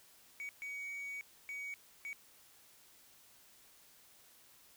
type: tone bursts at uneven times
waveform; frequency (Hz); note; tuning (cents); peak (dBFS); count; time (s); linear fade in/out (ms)
sine; 2251; C#7; +26; -38; 4; 0.4-0.49 / 0.62-1.21 / 1.49-1.74 / 2.05-2.13; 0
effects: tanh soft clip ceiling -40 dBFS + white hiss -63 dBFS RMS until 4.76 s